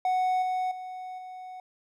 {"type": "tone with level steps", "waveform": "triangle", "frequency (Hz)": 740, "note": "F#5", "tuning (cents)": 0, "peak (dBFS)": [-21, -24, -34, -37], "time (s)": [0.05, 1.6], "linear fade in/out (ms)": 2, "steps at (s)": [0.42, 0.71, 1.18], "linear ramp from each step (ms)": 5, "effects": []}